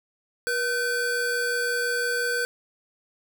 square tone pair together, 481.4 / 1530 Hz, B4 / G6, -44 / -42 cents, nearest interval octave + minor sixth, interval 2002 cents, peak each -29 / -26 dBFS, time 0.47-2.45 s, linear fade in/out 0 ms, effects none

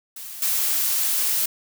blue noise with level steps, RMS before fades -36 / -22 dBFS, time 0.16-1.46 s, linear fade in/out 5 ms, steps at 0.42 s, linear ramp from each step 2 ms, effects none

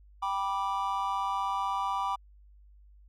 triangle chord, G major, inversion none, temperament just, 784 / 980 / 1176 Hz, G5 / B5 / D6, 0 / -14 / +2 cents, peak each -32 / -30 / -31 dBFS, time 0.22-2.16 s, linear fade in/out 10 ms, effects added 50 Hz sine -53 dBFS peak until 3.08 s

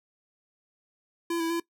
square tone with pitch steps, 338.5 / 329.6 / 337.5 Hz, E4 / E4 / E4, +46 / 0 / +41 cents, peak -27 dBFS, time 1.3-1.6 s, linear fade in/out 5 ms, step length 100 ms, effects noise-tail reverb RT60 0.1 s tail -20 dB re dry

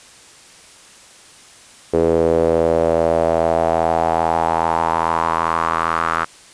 sawtooth tone with band-pass filter sweep, 82.41 Hz, E2, in tune, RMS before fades -17 dBFS, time 1.93-6.25 s, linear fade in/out 10 ms, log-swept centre 440 to 1300 Hz, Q 4.2, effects white hiss -44 dBFS RMS until 6.53 s + resampled to 22050 Hz

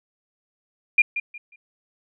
sine tone with echo, 2411 Hz, D7, 45 cents sharp, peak -11 dBFS, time 0.98-1.02 s, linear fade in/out 5 ms, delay 180 ms, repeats 3, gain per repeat -12 dB, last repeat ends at 1.56 s, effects none

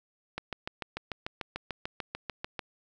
click train, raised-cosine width 0.3 ms, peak -18 dBFS, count 16, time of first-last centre 0.38-2.592 s, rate 6.78 Hz, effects none

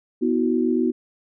sine chord, B suspended fourth, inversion none, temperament equal with one note detuned, 246.9 / 322.1 / 370 Hz, B3 / E4 / F#4, 0 / -40 / 0 cents, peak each -21 / -23 / -23 dBFS, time 0.21-0.92 s, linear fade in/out 20 ms, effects none

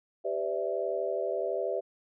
sine chord, E minor seventh, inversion first, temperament equal with one note detuned, 392 / 506 / 587.3 / 659.3 Hz, G4 / B4 / D5 / E5, 0 / +42 / 0 / 0 cents, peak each -34 dBFS, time 0.24-1.81 s, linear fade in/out 20 ms, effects none

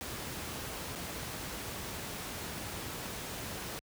pink noise with dropouts, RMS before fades -40 dBFS, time 0.01-3.79 s, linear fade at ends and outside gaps 0 ms, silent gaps 0.952-0.957 s, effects high-pass 60 Hz 12 dB/octave

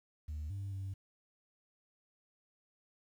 sine tone with pitch steps, 76 / 98.6 / 96.6 Hz, D#2 / G2 / G2, -40 / +11 / -25 cents, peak -36 dBFS, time 0.28-0.94 s, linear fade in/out 10 ms, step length 220 ms, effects tanh soft clip ceiling -36 dBFS + 11-bit

